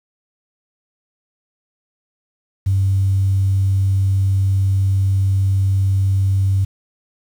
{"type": "tone", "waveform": "sine", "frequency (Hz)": 96.8, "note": "G2", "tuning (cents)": -21, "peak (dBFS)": -12, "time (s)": [2.66, 6.65], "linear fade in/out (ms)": 10, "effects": ["tanh soft clip ceiling -8 dBFS", "7-bit"]}